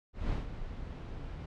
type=noise with ADSR envelope; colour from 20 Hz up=brown; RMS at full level=-31 dBFS; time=0.13-1.46 s; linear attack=180 ms; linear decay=150 ms; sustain=-10 dB; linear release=6 ms; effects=low-pass 4000 Hz 12 dB/octave